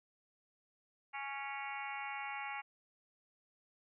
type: harmonic tone with a mistuned harmonic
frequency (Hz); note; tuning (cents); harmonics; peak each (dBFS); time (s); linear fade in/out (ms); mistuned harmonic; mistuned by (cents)
277.2; C#4; 0; 3 / 4 / 5 / 6 / 7 / 8 / 9 / 10; -44 / -49 / -50 / -55 / -49 / -46 / -53 / -51; 1.13-2.62; 20; 9; -54
effects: none